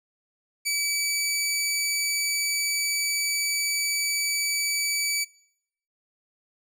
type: tone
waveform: 15% pulse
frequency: 2296 Hz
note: D7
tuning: 40 cents flat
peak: -17 dBFS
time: 0.65-5.25 s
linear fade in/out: 20 ms
effects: noise-tail reverb RT60 0.7 s tail -22 dB re dry